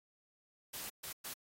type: noise bursts at uneven times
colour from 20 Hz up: white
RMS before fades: -44 dBFS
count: 3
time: 0.73-0.9 / 1.03-1.13 / 1.24-1.34 s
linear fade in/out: 10 ms
effects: AAC 48 kbps